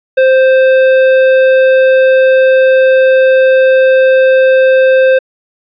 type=tone with hard clipping; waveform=sine; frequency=523.3 Hz; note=C5; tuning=in tune; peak=-6 dBFS; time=0.17-5.19 s; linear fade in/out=10 ms; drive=10 dB; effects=resampled to 11025 Hz